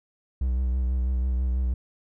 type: tone with vibrato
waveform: triangle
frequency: 63.1 Hz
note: B1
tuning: 38 cents sharp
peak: -20 dBFS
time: 0.41-1.74 s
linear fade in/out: 5 ms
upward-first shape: sine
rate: 6.1 Hz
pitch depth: 45 cents each way
effects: none

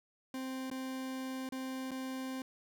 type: tone with dropouts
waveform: 40% pulse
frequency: 261.6 Hz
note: C4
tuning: in tune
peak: -37 dBFS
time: 0.34-2.42 s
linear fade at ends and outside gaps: 2 ms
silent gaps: 0.701-0.713 / 1.49-1.522 / 1.909-1.915 s
effects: none

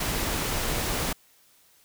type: noise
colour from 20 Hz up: pink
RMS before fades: -28 dBFS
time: 0-1.13 s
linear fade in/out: 5 ms
effects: white hiss -60 dBFS RMS until 1.84 s

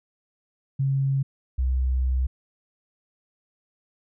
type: tone pair in turn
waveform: sine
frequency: 136.2 / 64.14 Hz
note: C#3 / C2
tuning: -30 / -34 cents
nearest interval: octave + minor second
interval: 1304 cents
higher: first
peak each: -20 dBFS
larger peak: neither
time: 0.79-1.23 / 1.58-2.27 s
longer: second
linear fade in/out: 10 ms
effects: none

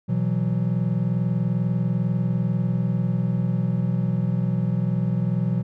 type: chord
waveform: triangle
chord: B suspended fourth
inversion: none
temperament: equal with one note detuned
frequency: 122.62 / 164.81 / 185 Hz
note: B2 / E3 / F#3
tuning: -12 / 0 / 0 cents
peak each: -22 / -23 / -23 dBFS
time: 0.08-5.63 s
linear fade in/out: 20 ms
effects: none

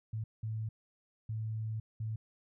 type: tone bursts at uneven times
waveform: sine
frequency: 110 Hz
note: A2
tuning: in tune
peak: -34 dBFS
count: 4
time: 0.13-0.24 / 0.43-0.69 / 1.29-1.8 / 2-2.16 s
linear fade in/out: 5 ms
effects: none

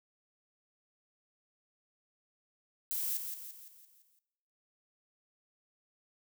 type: noise with echo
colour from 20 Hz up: violet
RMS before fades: -35 dBFS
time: 2.91-3.17 s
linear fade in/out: 0 ms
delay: 170 ms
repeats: 6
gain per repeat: -6 dB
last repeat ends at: 4.19 s
effects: noise-tail reverb RT60 0.9 s tail -18 dB re dry

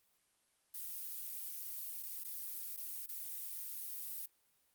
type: noise with dropouts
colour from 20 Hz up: violet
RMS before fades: -44 dBFS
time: 0.74-4.26 s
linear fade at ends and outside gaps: 5 ms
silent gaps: 2.028-2.032 / 2.236-2.246 / 2.765-2.774 / 3.062-3.087 s
effects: white hiss -75 dBFS RMS until 4.74 s + Opus 32 kbps

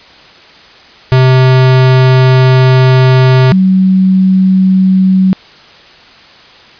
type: tone pair in turn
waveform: square / sine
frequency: 129.6 / 188.29 Hz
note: C3 / F#3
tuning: -16 / +31 cents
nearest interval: tritone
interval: 647 cents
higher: second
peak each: -4 dBFS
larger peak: neither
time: 1.12-3.52 / 3.52-5.33 s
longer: first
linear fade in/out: 0 ms
effects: white hiss -37 dBFS RMS until 6.79 s + resampled to 11025 Hz

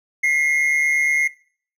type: tone pair together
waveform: triangle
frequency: 1985.4 / 2134 Hz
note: B6 / C7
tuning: +9 / +34 cents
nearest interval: minor second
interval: 125 cents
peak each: -21 / -14 dBFS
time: 0.23-1.28 s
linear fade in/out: 10 ms
effects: noise-tail reverb RT60 0.5 s tail -20 dB re dry

